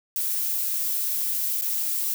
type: noise with dropouts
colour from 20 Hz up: violet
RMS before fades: -26 dBFS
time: 0.16-2.14 s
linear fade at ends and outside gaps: 0 ms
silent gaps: 1.612-1.621 s
effects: none